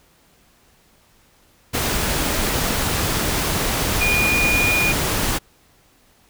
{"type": "tone in noise", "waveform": "sine", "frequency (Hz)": 2438, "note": "D#7", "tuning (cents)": -36, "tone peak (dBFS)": -17, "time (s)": [4, 4.93], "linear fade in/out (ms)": 20, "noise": "pink", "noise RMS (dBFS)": -21, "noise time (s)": [1.73, 5.39], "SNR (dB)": 1, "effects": ["pink hiss -56 dBFS RMS until 6.29 s"]}